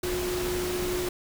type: tone in noise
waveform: sine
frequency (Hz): 360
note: F#4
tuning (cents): -47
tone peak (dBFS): -28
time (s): 0.03-1.09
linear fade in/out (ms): 5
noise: pink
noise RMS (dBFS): -33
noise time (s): 0.03-1.09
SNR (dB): +2
effects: none